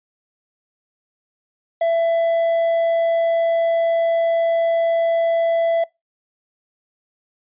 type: tone with quantisation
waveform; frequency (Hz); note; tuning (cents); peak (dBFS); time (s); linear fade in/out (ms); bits
triangle; 667; E5; +20; -13; 1.81-5.84; 5; 7
effects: noise-tail reverb RT60 0.2 s tail -23 dB re dry + resampled to 8000 Hz